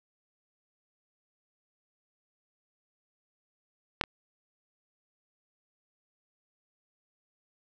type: clicks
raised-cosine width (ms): 0.3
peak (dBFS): -6 / -20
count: 2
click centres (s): 4.012 / 4.038
effects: none